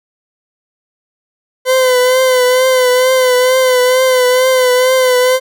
40% pulse tone with vibrato, 509 Hz, C5, 48 cents flat, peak -7 dBFS, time 1.65-5.4 s, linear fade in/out 50 ms, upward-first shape triangle, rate 2.2 Hz, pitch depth 45 cents each way, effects none

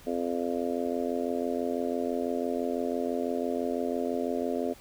harmonic tone, 86 Hz, F2, 26 cents flat, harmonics 3 / 4 / 5 / 6 / 7 / 8, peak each -32 / -36 / -33 / -38 / -35 / -38 dBFS, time 0.06-4.74 s, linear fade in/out 20 ms, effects pink hiss -53 dBFS RMS until 4.8 s

